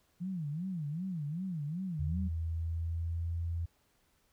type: tone with vibrato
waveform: sine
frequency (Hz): 165.9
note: E3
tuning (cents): +11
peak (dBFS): -34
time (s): 0.2-2.29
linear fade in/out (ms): 20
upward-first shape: sine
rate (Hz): 2.6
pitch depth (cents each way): 250
type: tone with pitch glide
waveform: sine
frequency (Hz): 82 to 84.26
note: E2 to E2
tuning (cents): -9 to +38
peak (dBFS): -32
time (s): 1.99-3.66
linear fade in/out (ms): 10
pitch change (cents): +47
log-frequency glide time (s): 2.5-3.31
effects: pink hiss -72 dBFS RMS until 4.32 s